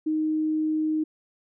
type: tone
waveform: sine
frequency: 311.1 Hz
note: D#4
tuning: in tune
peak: -22 dBFS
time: 0.06-1.04 s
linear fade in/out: 10 ms
effects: none